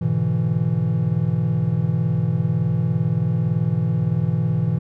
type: chord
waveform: triangle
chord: E dominant seventh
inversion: first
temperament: equal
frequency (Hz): 103.83 / 123.47 / 146.83 / 164.81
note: G#2 / B2 / D3 / E3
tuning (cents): 0 / 0 / 0 / 0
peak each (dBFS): -24 / -20 / -25 / -19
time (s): 0.01-4.79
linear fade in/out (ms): 10
effects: none